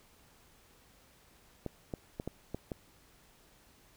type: clicks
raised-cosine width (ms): 2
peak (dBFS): -23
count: 6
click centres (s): 1.663 / 1.938 / 2.199 / 2.276 / 2.546 / 2.718
effects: pink hiss -63 dBFS RMS until 3.96 s